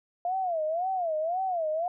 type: tone with vibrato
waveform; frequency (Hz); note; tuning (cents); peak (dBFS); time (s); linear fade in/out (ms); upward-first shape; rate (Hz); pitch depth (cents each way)
sine; 687; F5; -29; -26; 0.25-1.88; 2; sine; 1.9; 190
effects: none